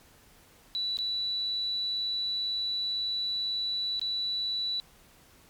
sine tone with dropouts, 3951 Hz, B7, in tune, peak -28 dBFS, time 0.75-4.8 s, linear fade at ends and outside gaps 0 ms, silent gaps 0.971-0.988 / 3.995-4.015 s, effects pink hiss -58 dBFS RMS until 5.49 s + MP3 96 kbps

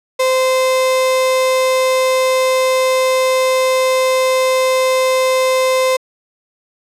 35% pulse tone, 518 Hz, C5, 17 cents flat, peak -10 dBFS, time 0.19-5.97 s, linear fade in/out 10 ms, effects low-pass 12000 Hz 12 dB/octave

